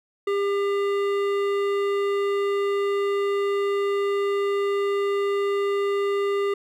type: tone with hard clipping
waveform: sine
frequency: 400.8 Hz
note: G4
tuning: 38 cents sharp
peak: -23 dBFS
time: 0.27-6.54 s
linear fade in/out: 5 ms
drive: 13 dB
effects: none